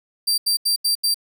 sawtooth tone bursts, 4699 Hz, D8, in tune, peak -14 dBFS, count 5, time 0.27-1.144 s, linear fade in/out 10 ms, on 110 ms, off 81 ms, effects none

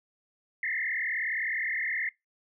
sine tone with frequency modulation, 1952 Hz, B6, 21 cents flat, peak -28 dBFS, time 0.63-2.09 s, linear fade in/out 2 ms, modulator 39.2 Hz, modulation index 4.8, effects noise-tail reverb RT60 0.2 s tail -24 dB re dry

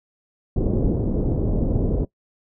pink low-pass noise, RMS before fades -21 dBFS, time 0.56-2.05 s, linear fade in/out 5 ms, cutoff 480 Hz, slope 24 dB/octave, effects noise-tail reverb RT60 0.1 s tail -20 dB re dry

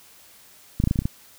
clicks, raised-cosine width 5 ms, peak -10 / -6 / -8 / -8 / -15 / -7 / -23 / -10 dBFS, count 8, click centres 0.801 / 0.839 / 0.874 / 0.911 / 0.958 / 0.99 / 1.02 / 1.055 s, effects white hiss -51 dBFS RMS until 1.38 s

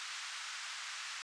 pink band-pass noise, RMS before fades -44 dBFS, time 0-1.22 s, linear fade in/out 0 ms, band 1200 to 7300 Hz, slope 24 dB/octave, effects resampled to 22050 Hz

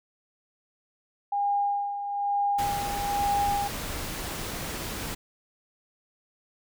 sine tone with tremolo, 810 Hz, G#5, 43 cents flat, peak -22 dBFS, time 1.32-3.68 s, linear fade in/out 5 ms, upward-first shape sine, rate 1.1 Hz, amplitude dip 60%
pink noise, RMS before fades -34 dBFS, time 2.58-5.15 s, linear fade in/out 10 ms
effects none

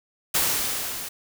white noise with level ramp, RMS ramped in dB -21 to -34 dBFS, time 0.34-1.09 s, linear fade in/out 10 ms, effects none

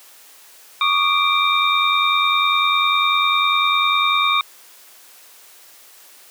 sine tone cluster, 1126 / 1216 / 2349 / 3686 Hz, C#6 / D#6 / D7 / A#7, +27 / -40 / 0 / -20 cents, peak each -20 dBFS, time 0.81-4.41 s, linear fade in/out 2 ms, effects white hiss -46 dBFS RMS until 6.3 s + high-pass 400 Hz 12 dB/octave

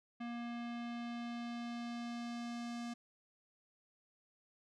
square tone with low-pass filter sweep, 236.9 Hz, A#3, 28 cents sharp, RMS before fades -43 dBFS, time 0.2-2.94 s, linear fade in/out 10 ms, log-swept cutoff 2700 to 6500 Hz, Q 1.2, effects none

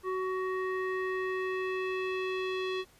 square tone with low-pass filter sweep, 373.9 Hz, F#4, 18 cents sharp, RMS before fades -33 dBFS, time 0.03-2.85 s, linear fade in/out 50 ms, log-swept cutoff 1400 to 3400 Hz, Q 2.6, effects pink hiss -61 dBFS RMS until 2.99 s + resampled to 32000 Hz

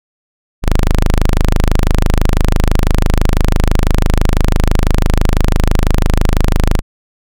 sawtooth tone, 26.01 Hz, G#0, 4 cents sharp, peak -4 dBFS, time 0.62-6.82 s, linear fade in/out 50 ms, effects none

